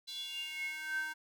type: tone with high-pass filter sweep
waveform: square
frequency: 311.1 Hz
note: D#4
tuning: in tune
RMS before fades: -40 dBFS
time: 0.07-1.14 s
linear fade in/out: 20 ms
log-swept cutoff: 3900 to 1300 Hz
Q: 9.7
effects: none